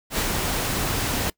pink noise with ADSR envelope, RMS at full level -23 dBFS, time 0.1-1.3 s, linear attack 83 ms, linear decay 86 ms, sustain -2 dB, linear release 4 ms, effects noise-tail reverb RT60 0.1 s tail -23 dB re dry

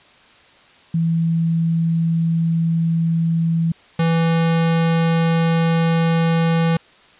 sine / square tone pair in turn, 165.2 / 165.2 Hz, E3 / E3, +4 / +4 cents, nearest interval unison, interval 0 cents, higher neither, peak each -15 dBFS, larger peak neither, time 0.94-3.72 / 3.99-6.77 s, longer neither, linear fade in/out 5 ms, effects white hiss -49 dBFS RMS until 7.19 s + resampled to 8000 Hz

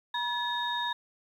sine tone cluster, 962 / 1716 / 3712 Hz, B5 / A6 / A#7, -46 / -44 / -8 cents, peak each -31 / -35 / -33 dBFS, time 0.14-0.93 s, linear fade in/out 5 ms, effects tanh soft clip ceiling -19 dBFS + 10-bit

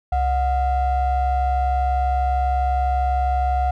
triangle ring-modulated tone, 330.8 Hz, E4, 6 cents sharp, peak -12 dBFS, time 0.12-3.71 s, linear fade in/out 5 ms, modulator 397 Hz, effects none

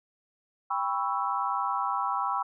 sine chord, C# half-diminished seventh, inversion second, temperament equal with one note detuned, 795.4 / 987.8 / 1108.7 / 1318.5 Hz, G5 / B5 / C#6 / E6, +25 / 0 / 0 / 0 cents, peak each -32 / -31 / -32 / -32 dBFS, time 0.7-2.43 s, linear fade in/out 10 ms, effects none

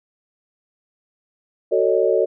sine chord, D# half-diminished seventh, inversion first, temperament just, 373.4 / 448 / 560 / 622.3 Hz, F#4 / A4 / C#5 / D#5, +16 / +31 / +18 / 0 cents, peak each -20 / -19 / -20 / -22 dBFS, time 1.71-2.26 s, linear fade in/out 20 ms, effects none

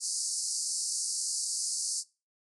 white band-pass noise, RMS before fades -33 dBFS, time 0-2.04 s, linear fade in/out 50 ms, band 4500 to 10000 Hz, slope 96 dB/octave, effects noise-tail reverb RT60 0.3 s tail -22 dB re dry

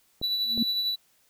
clicks, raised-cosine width 2 ms, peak -24 dBFS, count 2, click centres 0.215 / 0.577 s
triangle tone with tremolo, 3951 Hz, B7, in tune, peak -22 dBFS, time 0.22-0.96 s, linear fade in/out 20 ms, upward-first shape sine, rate 11 Hz, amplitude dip 35%
sine tone with exponential growth, 232 Hz, A#3, 8 cents flat, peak -20 dBFS, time 0.44-0.63 s, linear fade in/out 5 ms, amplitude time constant 40 ms
effects white hiss -65 dBFS RMS until 1.29 s

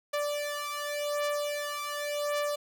sawtooth beating tone pair, 585 / 585.89 Hz, D5 / D5, -7 / -4 cents, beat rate 0.89 Hz, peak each -29 / -30 dBFS, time 0.13-2.56 s, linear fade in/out 10 ms, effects none

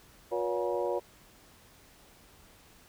harmonic tone with a mistuned harmonic, 120 Hz, B2, 49 cents flat, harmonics 3 / 4 / 5 / 6 / 7 / 8, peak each -34 / -33 / -33 / -40 / -43 / -39 dBFS, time 0.31-1 s, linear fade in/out 20 ms, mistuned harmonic 5, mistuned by -97 cents, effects pink hiss -58 dBFS RMS until 2.88 s

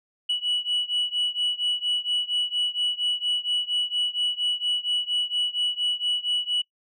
sine beating tone pair, 2941 / 2945.3 Hz, F#7 / F#7, -11 / -9 cents, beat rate 4.3 Hz, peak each -24 / -25 dBFS, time 0.29-6.62 s, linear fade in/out 10 ms, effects noise-tail reverb RT60 0.1 s tail -25 dB re dry + tanh soft clip ceiling -19 dBFS

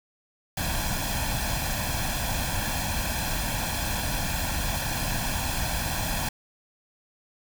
pink noise with comb filter, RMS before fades -28 dBFS, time 0.57-6.29 s, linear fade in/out 5 ms, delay 1.2 ms, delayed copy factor +0.75, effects none

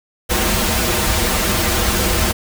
pink noise with comb filter, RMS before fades -17 dBFS, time 0.29-2.33 s, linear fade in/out 20 ms, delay 7.1 ms, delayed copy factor -0.95, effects none

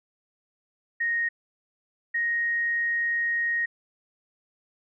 sine tone pair in turn, 1864.7 / 1871.3 Hz, A#6 / A#6, 0 / +6 cents, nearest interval unison, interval 6 cents, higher second, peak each -23 dBFS, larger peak neither, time 1-1.29 / 2.14-3.66 s, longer second, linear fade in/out 10 ms, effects none

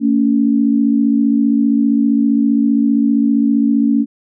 sine tone pair together, 226.7 / 281.9 Hz, A#3 / C#4, -48 / +29 cents, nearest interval major third, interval 377 cents, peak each -13 dBFS, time 0-4.06 s, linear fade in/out 50 ms, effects none

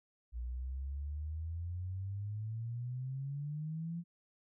sine exponential sweep, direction up, 58.27 to 173.2 Hz, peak -37 dBFS, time 0.32-4.04 s, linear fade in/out 50 ms, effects none

